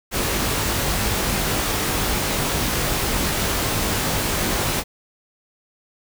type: noise with comb filter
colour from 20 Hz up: pink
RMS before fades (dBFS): -22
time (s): 0.11-4.84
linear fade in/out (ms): 50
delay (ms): 20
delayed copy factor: +0.5
effects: none